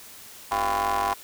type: ring-modulated tone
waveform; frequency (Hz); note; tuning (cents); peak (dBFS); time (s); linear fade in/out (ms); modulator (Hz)
30% pulse; 103.83; G#2; 0; -17; 0.51-1.14; 10; 904
effects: white hiss -45 dBFS RMS until 1.23 s